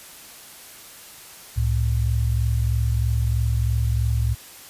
sine tone pair together, 67.9 / 111.01 Hz, C#2 / A2, -35 / +16 cents, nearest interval major sixth, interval 851 cents, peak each -21 dBFS, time 1.56-4.35 s, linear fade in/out 20 ms, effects white hiss -43 dBFS RMS until 4.69 s + resampled to 32000 Hz

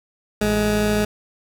20% pulse tone pair together, 55.62 / 210 Hz, A1 / G#3, +19 / +19 cents, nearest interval octave + major seventh, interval 2300 cents, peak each -21 / -13 dBFS, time 0.41-1.05 s, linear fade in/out 5 ms, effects none

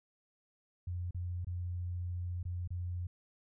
sine tone with dropouts, 88.6 Hz, F2, 25 cents sharp, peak -35 dBFS, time 0.87-3.07 s, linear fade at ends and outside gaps 5 ms, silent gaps 1.109-1.145 / 1.447-1.469 / 2.43-2.452 / 2.676-2.705 s, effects none

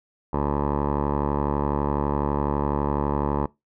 10% pulse tone with low-pass filter, 72 Hz, D2, 34 cents flat, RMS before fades -24 dBFS, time 0.33-3.46 s, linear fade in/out 5 ms, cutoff 870 Hz, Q 3.6, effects noise-tail reverb RT60 0.2 s tail -22 dB re dry

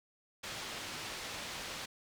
white low-pass noise, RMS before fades -43 dBFS, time 0.43-1.86 s, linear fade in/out 10 ms, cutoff 4600 Hz, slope 12 dB/octave, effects none

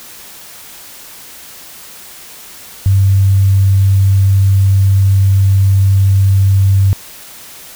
sine tone, 97.4 Hz, G2, 11 cents flat, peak -6 dBFS, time 2.86-6.93 s, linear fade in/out 0 ms, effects white hiss -34 dBFS RMS until 7.75 s

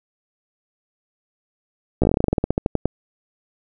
slowing click train, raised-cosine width 2 ms, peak -4 dBFS, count 19, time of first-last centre 2.02-2.856 s, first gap 15 ms, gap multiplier 1.12, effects none

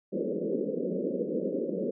white band-pass noise, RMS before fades -31 dBFS, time 0.12-1.91 s, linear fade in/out 10 ms, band 170 to 550 Hz, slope 96 dB/octave, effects none

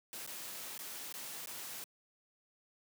white noise with dropouts, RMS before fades -45 dBFS, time 0.13-1.84 s, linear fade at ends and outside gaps 0 ms, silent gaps 0.264-0.275 / 0.778-0.791 / 1.125-1.14 / 1.459-1.472 s, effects high-pass 150 Hz 12 dB/octave

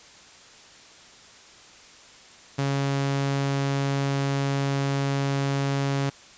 sawtooth tone, 138.59 Hz, C#3, in tune, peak -19 dBFS, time 2.58-6.1 s, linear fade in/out 10 ms, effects white hiss -49 dBFS RMS until 6.37 s + resampled to 16000 Hz

